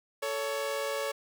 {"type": "tone pair together", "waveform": "sawtooth", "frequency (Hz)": [440.5, 560], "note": ["A4", "C#5"], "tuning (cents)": [2, 18], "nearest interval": "major third", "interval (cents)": 416, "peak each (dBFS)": [-32, -28], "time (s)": [0.22, 1.12], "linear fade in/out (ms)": 10, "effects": ["11-bit"]}